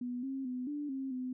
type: tone with pitch steps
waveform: sine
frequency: 246 / 268.4 / 251.4 / 292.7 / 267.5 / 254.2 Hz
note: B3 / C4 / B3 / D4 / C4 / C4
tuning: -7 / +44 / +31 / -6 / +38 / -50 cents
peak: -35 dBFS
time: 0.01-1.33 s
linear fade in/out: 5 ms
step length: 220 ms
effects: none